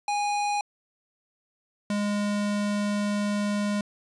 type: tone pair in turn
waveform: square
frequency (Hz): 823 / 205.8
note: G#5 / G#3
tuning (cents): -16 / -16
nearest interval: 2 octaves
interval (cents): 2400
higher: first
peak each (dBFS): -25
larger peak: neither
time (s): 0.08-0.61 / 1.9-3.81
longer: second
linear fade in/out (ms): 2
effects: resampled to 22050 Hz + 9-bit